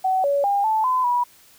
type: tone with pitch steps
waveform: sine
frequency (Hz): 754 / 565 / 804 / 875 / 1017 / 973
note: F#5 / C#5 / G5 / A5 / C6 / B5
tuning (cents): +32 / +33 / +44 / -10 / -50 / -26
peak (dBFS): -17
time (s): 0.04-1.24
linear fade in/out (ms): 10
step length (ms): 200
effects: white hiss -52 dBFS RMS until 1.58 s